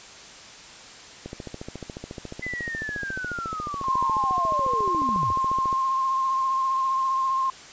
click train, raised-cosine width 2 ms, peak -21 dBFS, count 64, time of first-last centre 1.26-5.728 s, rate 14.1 Hz
sine linear sweep, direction down, 2035 to 77.1 Hz, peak -29 dBFS, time 2.42-5.33 s, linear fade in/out 10 ms
sine tone with vibrato, 1061 Hz, C6, 24 cents sharp, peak -21 dBFS, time 3.84-7.5 s, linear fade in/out 2 ms, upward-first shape sine, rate 15 Hz, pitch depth 21 cents each way
effects white hiss -44 dBFS RMS until 7.72 s + resampled to 16000 Hz

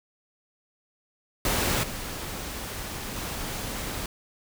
pink noise with level steps, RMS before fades -25 / -35 / -33 dBFS, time 1.45-4.06 s, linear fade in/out 2 ms, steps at 1.83 / 3.16 s, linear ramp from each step 5 ms, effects none

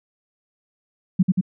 sine tone with echo, 185 Hz, F#3, in tune, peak -11 dBFS, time 1.19-1.23 s, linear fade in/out 10 ms, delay 91 ms, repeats 2, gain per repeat -2 dB, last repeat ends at 1.412 s, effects none

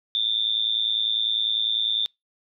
sine tone with amplitude modulation, 3561 Hz, A7, 20 cents sharp, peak -17 dBFS, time 0.15-2.06 s, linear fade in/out 0 ms, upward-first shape sine, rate 110 Hz, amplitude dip 90%, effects noise-tail reverb RT60 0.2 s tail -26 dB re dry

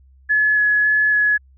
sine tone with vibrato, 1700 Hz, G#6, 40 cents sharp, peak -13 dBFS, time 0.29-1.38 s, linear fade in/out 20 ms, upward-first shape square, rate 1.8 Hz, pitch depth 8 cents each way, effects added 66 Hz sine -47 dBFS peak until 1.57 s

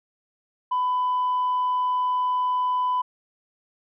sine tone, 1000 Hz, B5, 21 cents sharp, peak -19 dBFS, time 0.71-3.02 s, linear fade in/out 10 ms, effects tanh soft clip ceiling -18 dBFS

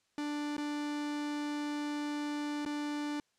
45% pulse tone with dropouts, 294.4 Hz, D4, 4 cents sharp, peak -34 dBFS, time 0.18-3.2 s, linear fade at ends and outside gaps 1 ms, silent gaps 0.567-0.58 / 2.651-2.661 s, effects white hiss -75 dBFS RMS until 3.38 s + low-pass 7000 Hz 12 dB/octave

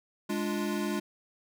square chord, D diminished, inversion second, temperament equal, 207.7 / 293.7 / 349.2 Hz, Ab3 / D4 / F4, 0 / 0 / 0 cents, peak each -33 / -36 / -35 dBFS, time 0.29-1 s, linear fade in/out 10 ms, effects none

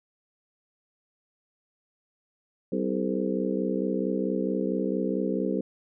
harmonic tone with a mistuned harmonic, 64.5 Hz, C2, 24 cents flat, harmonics 3 / 4 / 5 / 6 / 7 / 8, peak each -30 / -31 / -32 / -33 / -33 / -34 dBFS, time 2.72-5.61 s, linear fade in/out 5 ms, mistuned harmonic 6, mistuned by +72 cents, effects none

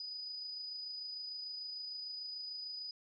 sine tone with amplitude modulation, 4967 Hz, D#8, 4 cents flat, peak -40 dBFS, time 0-2.91 s, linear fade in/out 2 ms, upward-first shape sine, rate 26.7 Hz, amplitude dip 30%, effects none

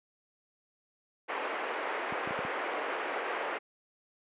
pink band-pass noise, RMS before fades -35 dBFS, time 1.28-3.59 s, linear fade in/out 20 ms, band 400 to 2400 Hz, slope 24 dB/octave
clicks, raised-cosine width 3 ms, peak -25 dBFS, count 5, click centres 2.124 / 2.274 / 2.308 / 2.39 / 2.45 s
effects high-pass 150 Hz 12 dB/octave + resampled to 8000 Hz

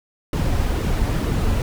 brown noise with flanger, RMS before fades -20 dBFS, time 0.33-1.62 s, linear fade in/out 2 ms, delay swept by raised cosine 1.2 to 6.4 ms, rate 2.1 Hz, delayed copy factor -0.5, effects none

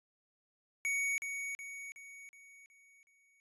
square tone with echo, 2237 Hz, C#7, 15 cents sharp, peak -32 dBFS, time 0.85-1.18 s, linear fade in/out 0 ms, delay 370 ms, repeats 6, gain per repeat -6 dB, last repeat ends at 3.4 s, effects resampled to 24000 Hz

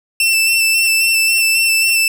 sawtooth tone with vibrato, 2672 Hz, E7, 23 cents sharp, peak -8 dBFS, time 0.2-2.08 s, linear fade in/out 2 ms, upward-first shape square, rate 3.7 Hz, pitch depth 16 cents each way, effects none

